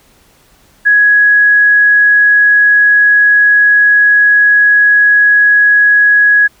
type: tone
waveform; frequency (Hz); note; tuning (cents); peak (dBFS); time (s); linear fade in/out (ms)
sine; 1670; G#6; +9; -4; 0.85-6.48; 20
effects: pink hiss -48 dBFS RMS until 6.6 s